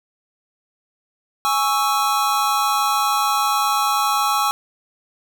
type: chord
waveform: square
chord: C# minor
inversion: second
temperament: equal with one note detuned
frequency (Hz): 830.6 / 1111.9 / 1318.5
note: G#5 / C#6 / E6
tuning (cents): 0 / +5 / 0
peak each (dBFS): -22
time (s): 1.45-4.51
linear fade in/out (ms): 0
effects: none